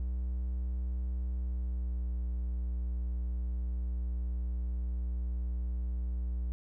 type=tone with pitch glide; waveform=triangle; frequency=61.74 to 60.43 Hz; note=B1 to B1; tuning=0 to -37 cents; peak=-29 dBFS; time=0-6.52 s; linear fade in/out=0 ms; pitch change=-37 cents; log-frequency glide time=1.35-2.14 s; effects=none